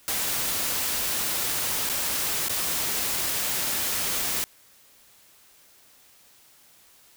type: noise with dropouts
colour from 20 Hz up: white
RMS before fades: -27 dBFS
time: 0.08-4.44 s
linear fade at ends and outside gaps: 0 ms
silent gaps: 1.891-1.897 / 2.484-2.495 s
effects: white hiss -56 dBFS RMS until 7.16 s